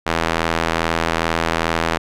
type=tone with band-pass filter; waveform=sawtooth; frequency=82.41 Hz; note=E2; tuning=in tune; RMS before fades=-20 dBFS; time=0.06-1.98 s; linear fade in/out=10 ms; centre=1500 Hz; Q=0.56; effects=none